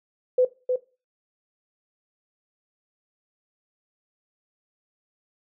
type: tone with echo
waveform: sine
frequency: 504 Hz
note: B4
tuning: 35 cents sharp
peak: -15 dBFS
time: 0.38-0.45 s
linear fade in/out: 5 ms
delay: 310 ms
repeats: 1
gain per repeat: -5 dB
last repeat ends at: 0.76 s
effects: noise-tail reverb RT60 0.3 s tail -17 dB re dry